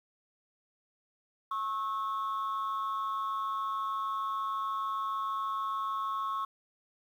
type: tone pair together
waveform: sine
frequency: 1092 / 1298.6 Hz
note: C#6 / E6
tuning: -26 / -26 cents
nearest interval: minor third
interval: 300 cents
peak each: -30 / -35 dBFS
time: 1.51-6.45 s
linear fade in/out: 5 ms
effects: tanh soft clip ceiling -28 dBFS + 10-bit